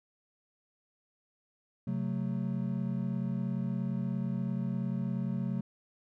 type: chord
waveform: triangle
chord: F# diminished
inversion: second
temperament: just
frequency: 133.2 / 185 / 222 Hz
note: C3 / F#3 / A3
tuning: +31 / 0 / +16 cents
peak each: -33 / -32 / -34 dBFS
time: 1.87-5.61 s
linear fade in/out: 5 ms
effects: none